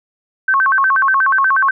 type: tone with vibrato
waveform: sine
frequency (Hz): 1299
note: E6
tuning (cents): -26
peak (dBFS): -10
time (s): 0.48-1.71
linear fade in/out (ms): 5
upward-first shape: square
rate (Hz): 8.3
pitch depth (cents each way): 300
effects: none